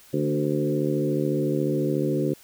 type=harmonic tone with a mistuned harmonic; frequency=74 Hz; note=D2; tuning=14 cents sharp; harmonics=2 / 3 / 4 / 5 / 6 / 7; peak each=-27 / -31 / -27 / -27 / -32 / -31 dBFS; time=0.13-2.34 s; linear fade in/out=10 ms; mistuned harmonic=4; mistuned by=-16 cents; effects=white hiss -52 dBFS RMS until 2.43 s